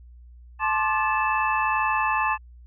sine tone cluster, 868 / 1059 / 1181 / 1739 / 2634 Hz, A5 / C6 / D6 / A6 / E7, -24 / +21 / +9 / -21 / -2 cents, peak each -25 / -26 / -29 / -28 / -29 dBFS, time 0.59-2.38 s, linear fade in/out 50 ms, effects added 60 Hz sine -44 dBFS peak until 2.66 s

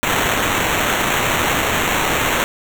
blue noise with sample-and-hold, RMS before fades -18 dBFS, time 0.03-2.44 s, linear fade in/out 0 ms, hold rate 4900 Hz, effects none

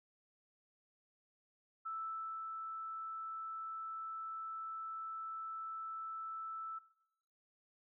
sine tone with ADSR envelope, 1318.5 Hz, E6, in tune, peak -39 dBFS, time 1.85-6.79 s, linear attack 14 ms, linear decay 540 ms, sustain -3 dB, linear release 10 ms, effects noise-tail reverb RT60 0.8 s tail -19 dB re dry

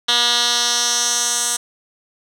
10% pulse tone with band-pass filter sweep, 239.8 Hz, A#3, 49 cents sharp, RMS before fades -18 dBFS, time 0.08-1.57 s, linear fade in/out 10 ms, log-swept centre 3700 to 7800 Hz, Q 2.4, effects none

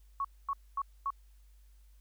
sine tone bursts, 1108.7 Hz, C#6, in tune, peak -30 dBFS, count 4, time 0.2-1.104 s, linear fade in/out 2 ms, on 46 ms, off 240 ms, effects added 50 Hz sine -56 dBFS peak until 2 s + white hiss -73 dBFS RMS until 2 s

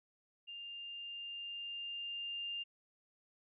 sine tone with level ramp, 2801 Hz, F7, 4 cents sharp, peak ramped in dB -45 to -38 dBFS, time 0.47-2.64 s, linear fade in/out 20 ms, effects none

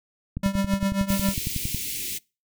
click train, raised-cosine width 5 ms, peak -16 dBFS, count 16, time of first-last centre 0.37-1.746 s, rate 10.9 Hz
square tone with tremolo, 196.2 Hz, G3, 2 cents sharp, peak -20 dBFS, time 0.43-1.34 s, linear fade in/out 5 ms, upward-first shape triangle, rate 7.5 Hz, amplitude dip 90%
white band-stop noise, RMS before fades -31 dBFS, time 1.08-2.19 s, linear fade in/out 20 ms, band 400 to 2100 Hz, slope 48 dB/octave
effects noise-tail reverb RT60 0.3 s tail -25 dB re dry

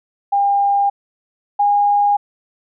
sine tone pair in turn, 803 / 817 Hz, G5 / G#5, +41 / -29 cents, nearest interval unison, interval 30 cents, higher second, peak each -12 / -11 dBFS, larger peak second, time 0.32-0.9 / 1.59-2.17 s, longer neither, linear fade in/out 10 ms, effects none

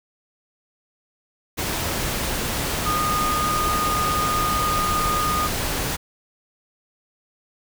sine tone in noise, 1229 Hz, D#6, 22 cents flat, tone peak -21 dBFS, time 2.85-5.48 s, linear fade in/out 20 ms, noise pink, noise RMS -25 dBFS, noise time 1.57-5.97 s, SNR +1 dB, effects none

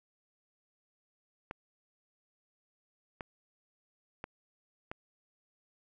clicks, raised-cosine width 0.5 ms, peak -24 dBFS, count 4, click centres 1.511 / 3.208 / 4.241 / 4.915 s, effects none

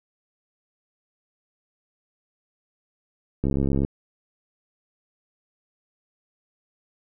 click train, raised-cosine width 3 ms, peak -11 dBFS, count 29, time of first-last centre 3.44-3.849 s, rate 68.5 Hz, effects none

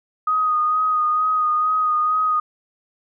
sine tone with vibrato, 1244.5 Hz, D#6, in tune, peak -16 dBFS, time 0.27-2.4 s, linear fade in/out 5 ms, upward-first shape sine, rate 2.2 Hz, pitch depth 23 cents each way, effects none

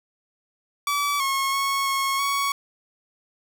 sawtooth tone with pitch steps, 1149 / 1088 / 1100 / 1092 / 1117 Hz, D6 / C#6 / C#6 / C#6 / C#6, -38 / -33 / -14 / -26 / +13 cents, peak -18 dBFS, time 0.87-2.52 s, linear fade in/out 2 ms, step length 330 ms, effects none

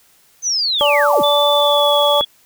sine linear sweep, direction down, 6290 to 54.9 Hz, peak -15 dBFS, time 0.42-1.23 s, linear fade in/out 50 ms
blue noise, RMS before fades -33 dBFS, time 0.78-2.22 s, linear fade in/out 20 ms
harmonic tone, 290 Hz, D4, 22 cents flat, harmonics 2 / 3 / 4, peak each -14 / -18 / -20 dBFS, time 0.81-2.21 s, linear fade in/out 0 ms
sine tone with pitch glide, 3496 to 3371 Hz, A7 to G#7, -12 to +25 cents, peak -16 dBFS, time 1.23-2.25 s, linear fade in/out 10 ms, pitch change -63 cents, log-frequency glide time 1.55-1.95 s
effects white hiss -53 dBFS RMS until 2.45 s

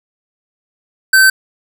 square tone, 1543 Hz, G6, 28 cents flat, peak -6 dBFS, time 1.13-1.3 s, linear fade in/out 5 ms, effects none

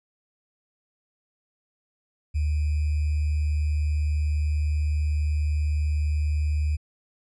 sine tone with sample-and-hold, 75.3 Hz, D2, 44 cents sharp, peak -21 dBFS, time 2.34-6.77 s, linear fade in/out 20 ms, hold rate 2450 Hz, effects resampled to 24000 Hz

